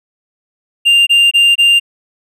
triangle tone bursts, 2794 Hz, F7, in tune, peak -4 dBFS, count 4, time 0.85-1.799 s, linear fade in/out 20 ms, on 220 ms, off 23 ms, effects resampled to 32000 Hz

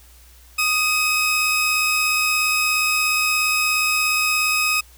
sawtooth tone pair together, 1238 / 2553 Hz, D#6 / D#7, -9 / +44 cents, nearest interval octave + minor second, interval 1253 cents, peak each -20 / -15 dBFS, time 0.58-4.81 s, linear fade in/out 10 ms, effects added 60 Hz sine -47 dBFS peak until 4.97 s + white hiss -51 dBFS RMS until 4.97 s

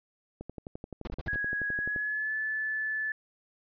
click train, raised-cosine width 2 ms, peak -26 dBFS, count 19, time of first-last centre 0.41-1.962 s, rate 11.6 Hz
brown noise bursts, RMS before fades -35 dBFS, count 5, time 1.05-1.353 s, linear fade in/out 2 ms, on 23 ms, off 47 ms
sine tone with pitch glide, 1661.2 to 1738.8 Hz, G#6 to A6, 0 to -21 cents, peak -29 dBFS, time 1.28-3.12 s, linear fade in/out 2 ms, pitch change +79 cents, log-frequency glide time 1.76-2.34 s
effects resampled to 11025 Hz

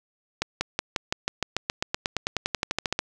accelerating click train, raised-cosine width 0.2 ms, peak -7 dBFS, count 23, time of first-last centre 0.42-2.991 s, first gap 190 ms, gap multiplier 0.95, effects none

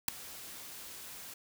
white noise with ADSR envelope, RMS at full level -24 dBFS, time 0.08-1.34 s, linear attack 4 ms, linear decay 4 ms, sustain -23 dB, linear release 6 ms, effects none

